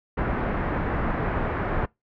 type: low-pass noise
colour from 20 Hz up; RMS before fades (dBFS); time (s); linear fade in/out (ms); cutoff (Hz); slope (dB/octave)
pink; -26; 0.17-1.86; 10; 1800; 24
effects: noise-tail reverb RT60 0.2 s tail -25 dB re dry